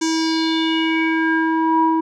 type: tone with low-pass filter sweep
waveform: square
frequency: 322.9 Hz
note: E4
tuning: 36 cents flat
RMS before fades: -18 dBFS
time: 0.01-2.01 s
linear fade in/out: 10 ms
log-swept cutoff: 6600 to 790 Hz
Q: 4.7
effects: none